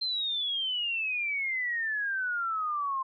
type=exponential sweep; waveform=sine; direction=down; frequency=4164 to 1046.5 Hz; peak=-28 dBFS; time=0.01-3.03 s; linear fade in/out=10 ms; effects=none